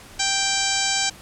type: harmonic tone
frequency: 784 Hz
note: G5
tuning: in tune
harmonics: 1 / 2 / 3 / 4 / 5 / 6 / 7 / 8 / 9 / 10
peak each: -29 / -29 / -29 / -29 / -29 / -29 / -29 / -29 / -29 / -29 dBFS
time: 0.19-1.1 s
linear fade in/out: 10 ms
effects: pink hiss -44 dBFS RMS until 1.21 s + low-pass 12000 Hz 12 dB/octave